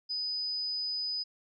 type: tone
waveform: sine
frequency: 4990 Hz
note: D#8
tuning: 4 cents sharp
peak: -31 dBFS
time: 0.09-1.24 s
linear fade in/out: 20 ms
effects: none